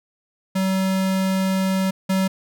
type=tone pair in turn; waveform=square; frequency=190.1 / 190.1 Hz; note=F#3 / F#3; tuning=+47 / +47 cents; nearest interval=unison; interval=0 cents; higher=neither; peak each=-19 / -18 dBFS; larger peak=second; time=0.55-1.91 / 2.09-2.28 s; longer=first; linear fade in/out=10 ms; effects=none